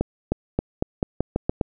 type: accelerating click train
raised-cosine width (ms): 2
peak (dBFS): -7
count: 9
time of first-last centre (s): 0.01-1.612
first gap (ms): 310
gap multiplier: 0.87
effects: none